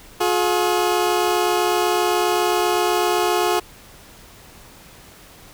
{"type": "tone pair together", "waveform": "20% pulse", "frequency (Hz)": [357.6, 425.3], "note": ["F4", "G#4"], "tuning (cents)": [41, 41], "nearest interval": "minor third", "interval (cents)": 300, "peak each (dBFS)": [-14, -16], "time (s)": [0.2, 3.6], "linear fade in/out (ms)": 10, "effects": ["pink hiss -45 dBFS RMS until 5.53 s"]}